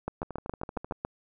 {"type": "two click trains", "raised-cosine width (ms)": 1, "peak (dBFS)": [-24, -17], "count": [10, 8], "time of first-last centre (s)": [[0.23, 0.922], [0.08, 1.05]], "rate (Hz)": [13, 7.22], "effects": []}